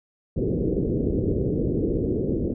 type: low-pass noise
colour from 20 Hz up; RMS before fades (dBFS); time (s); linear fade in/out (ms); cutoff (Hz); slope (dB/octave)
white; -24; 0.36-2.54; 10; 460; 48
effects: none